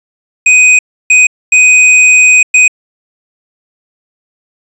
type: tone bursts at uneven times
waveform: square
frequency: 2500 Hz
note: D#7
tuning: 8 cents sharp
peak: -3 dBFS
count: 4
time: 0.46-0.79 / 1.1-1.27 / 1.52-2.43 / 2.54-2.68 s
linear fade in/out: 5 ms
effects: resampled to 22050 Hz